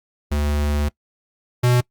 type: tone pair in turn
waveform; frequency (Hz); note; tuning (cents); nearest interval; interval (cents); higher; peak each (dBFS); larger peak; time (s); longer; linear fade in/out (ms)
square; 73.42 / 123.14; D2 / B2; 0 / -5; major sixth; 895; second; -19 / -14; second; 0.31-0.89 / 1.63-1.81; first; 10
effects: noise-tail reverb RT60 0.1 s tail -25 dB re dry + Opus 48 kbps